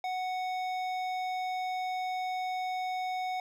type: tone with hard clipping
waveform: sine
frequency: 740 Hz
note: F#5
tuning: in tune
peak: -33 dBFS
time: 0.04-3.4 s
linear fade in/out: 2 ms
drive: 12 dB
effects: none